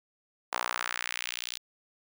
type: tone with high-pass filter sweep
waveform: sawtooth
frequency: 60.4 Hz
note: B1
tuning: 38 cents flat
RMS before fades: -35 dBFS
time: 0.52-1.58 s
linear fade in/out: 10 ms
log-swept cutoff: 890 to 3800 Hz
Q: 1.7
effects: none